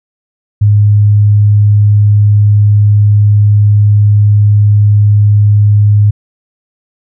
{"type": "tone", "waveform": "sine", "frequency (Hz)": 103.83, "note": "G#2", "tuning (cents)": 0, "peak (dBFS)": -3, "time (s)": [0.61, 6.11], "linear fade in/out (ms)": 10, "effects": []}